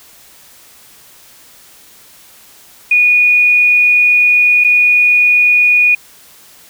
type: tone with dropouts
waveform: sine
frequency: 2458 Hz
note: D#7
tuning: 22 cents flat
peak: -6 dBFS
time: 2.91-5.95 s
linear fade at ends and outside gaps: 5 ms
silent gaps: 4.64-4.645 s
effects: white hiss -42 dBFS RMS until 6.69 s